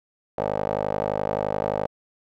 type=tone with band-pass filter; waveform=15% pulse; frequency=51.6 Hz; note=G#1; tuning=10 cents flat; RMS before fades=-26 dBFS; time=0.38-1.87 s; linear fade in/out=5 ms; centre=640 Hz; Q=3.2; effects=none